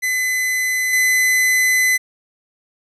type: tone with level steps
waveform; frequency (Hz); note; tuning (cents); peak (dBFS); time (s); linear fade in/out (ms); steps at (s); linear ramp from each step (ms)
45% pulse; 2025; B6; +43; -17 / -13; 0.02-1.98; 20; 0.93; 2
effects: none